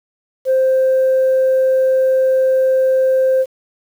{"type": "tone", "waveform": "sine", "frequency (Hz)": 523.3, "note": "C5", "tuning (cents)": 0, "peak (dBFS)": -9, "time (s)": [0.45, 3.46], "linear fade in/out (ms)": 50, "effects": ["tanh soft clip ceiling -8 dBFS", "7-bit"]}